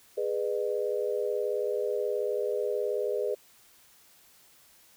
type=chord; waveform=sine; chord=G# minor; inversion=none; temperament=equal with one note detuned; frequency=415.3 / 493.9 / 607 Hz; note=G#4 / B4 / D#5; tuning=0 / 0 / -43 cents; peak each=-30 / -31 / -34 dBFS; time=0.17-3.35 s; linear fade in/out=10 ms; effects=white hiss -59 dBFS RMS until 4.96 s